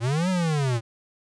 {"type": "linear two-way sweep", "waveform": "square", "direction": "up then down", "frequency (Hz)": [109.6, 190, 110.4], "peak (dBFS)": -22, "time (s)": [0, 0.81], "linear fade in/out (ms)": 50, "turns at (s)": 0.29, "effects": ["resampled to 22050 Hz"]}